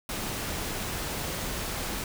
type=noise; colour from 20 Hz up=pink; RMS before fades=-33 dBFS; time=0.09-2.04 s; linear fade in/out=2 ms; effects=none